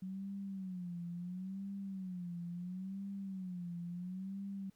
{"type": "tone with vibrato", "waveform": "sine", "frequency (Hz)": 184.7, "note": "F#3", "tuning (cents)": -3, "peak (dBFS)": -40, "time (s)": [0.02, 4.7], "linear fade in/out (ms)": 5, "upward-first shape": "sine", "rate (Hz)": 0.73, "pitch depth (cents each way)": 120, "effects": ["pink hiss -75 dBFS RMS until 4.75 s"]}